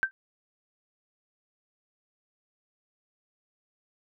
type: tone with exponential decay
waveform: sine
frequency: 1561 Hz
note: G6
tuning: 8 cents flat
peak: -17 dBFS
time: 0.03-0.11 s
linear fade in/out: 0 ms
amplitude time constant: 17 ms
effects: none